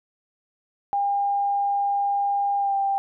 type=tone with pitch glide; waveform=sine; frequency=804 to 789.7 Hz; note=G5 to G5; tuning=+44 to +13 cents; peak=-20 dBFS; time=0.93-2.98 s; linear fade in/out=0 ms; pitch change=-31 cents; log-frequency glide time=2.58-2.75 s; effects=none